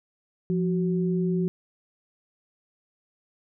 sine tone pair together, 174.8 / 373.4 Hz, F3 / F#4, +2 / +16 cents, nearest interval octave + minor second, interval 1314 cents, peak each -23 / -28 dBFS, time 0.5-1.48 s, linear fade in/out 0 ms, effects none

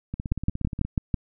two click trains, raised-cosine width 5 ms, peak -18 / -10 dBFS, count 13 / 6, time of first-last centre 0.14-0.85 / 0.32-1.142 s, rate 16.9 / 6.08 Hz, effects none

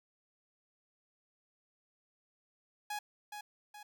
sawtooth tone with echo, 834 Hz, G#5, 7 cents sharp, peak -33 dBFS, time 2.9-2.99 s, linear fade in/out 5 ms, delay 420 ms, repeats 2, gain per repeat -6 dB, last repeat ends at 3.83 s, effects none

